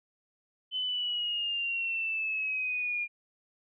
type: exponential sweep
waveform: sine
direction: down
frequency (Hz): 3045 to 2408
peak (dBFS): -29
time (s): 0.71-3.08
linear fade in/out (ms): 50
effects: none